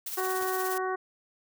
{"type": "noise with tremolo", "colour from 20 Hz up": "blue", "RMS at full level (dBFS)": -34, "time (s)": [0.06, 0.78], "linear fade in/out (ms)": 5, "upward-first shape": "triangle", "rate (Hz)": 17, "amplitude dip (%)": 55}
{"type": "harmonic tone", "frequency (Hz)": 373.9, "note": "F#4", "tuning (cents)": 18, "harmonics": [1, 2, 3, 4, 5], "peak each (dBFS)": [-31, -34, -34, -38, -41], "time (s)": [0.17, 0.96], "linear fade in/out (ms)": 10}
{"type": "clicks", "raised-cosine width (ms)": 0.5, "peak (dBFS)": -31, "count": 2, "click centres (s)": [0.413, 0.425]}
{"effects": []}